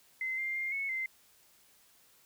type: tone with pitch steps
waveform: sine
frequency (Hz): 2061 / 2100 / 2112 / 2201 / 2077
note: C7 / C7 / C7 / C#7 / C7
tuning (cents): -27 / +6 / +16 / -13 / -13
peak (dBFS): -32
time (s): 0.21-1.06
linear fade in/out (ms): 2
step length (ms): 170
effects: white hiss -64 dBFS RMS until 2.25 s